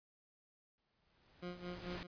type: noise with exponential growth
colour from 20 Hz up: pink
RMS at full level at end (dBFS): -45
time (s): 0.78-2.03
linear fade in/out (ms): 0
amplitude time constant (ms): 270
type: tone with tremolo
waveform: 20% pulse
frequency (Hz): 177.6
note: F3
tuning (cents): +29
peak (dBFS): -37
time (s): 1.42-2.07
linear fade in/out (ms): 10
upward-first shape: sine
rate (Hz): 4.6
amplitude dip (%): 80
effects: resampled to 11025 Hz